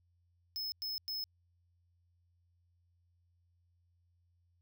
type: tone bursts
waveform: square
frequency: 5190 Hz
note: E8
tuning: 28 cents flat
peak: -37 dBFS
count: 3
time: 0.56-1.24 s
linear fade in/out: 0 ms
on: 160 ms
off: 100 ms
effects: added 87 Hz sine -70 dBFS peak until 4.61 s